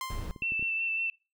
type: tone with exponential decay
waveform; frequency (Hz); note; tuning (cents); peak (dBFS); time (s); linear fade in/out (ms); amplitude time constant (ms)
sawtooth; 1046.5; C6; 0; -28; 0.01-0.52; 1; 110
type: noise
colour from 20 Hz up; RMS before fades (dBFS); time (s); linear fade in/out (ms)
brown; -35; 0.1-0.31; 0
type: clicks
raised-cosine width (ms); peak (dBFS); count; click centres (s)
3; -31; 5; 0.362 / 0.422 / 0.521 / 0.595 / 0.626
type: tone with vibrato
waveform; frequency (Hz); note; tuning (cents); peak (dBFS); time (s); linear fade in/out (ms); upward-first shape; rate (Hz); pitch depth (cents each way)
sine; 2675; E7; +25; -28; 0.42-1.1; 2; sine; 5.4; 19
effects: noise-tail reverb RT60 0.3 s tail -25 dB re dry